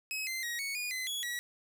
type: tone with pitch steps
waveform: sawtooth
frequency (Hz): 2557 / 2075 / 1894 / 2219 / 2448 / 2037 / 3365 / 1928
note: D#7 / C7 / A#6 / C#7 / D#7 / C7 / G#7 / B6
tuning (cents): +47 / -15 / +27 / +1 / -29 / -47 / +22 / -42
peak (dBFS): -31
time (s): 0.11-1.39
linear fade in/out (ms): 0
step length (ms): 160
effects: none